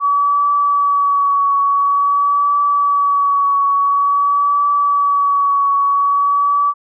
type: tone with vibrato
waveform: sine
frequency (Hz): 1137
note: C#6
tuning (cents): +44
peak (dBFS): -11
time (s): 0-6.74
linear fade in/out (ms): 50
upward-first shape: triangle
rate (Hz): 0.48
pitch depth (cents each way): 25
effects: none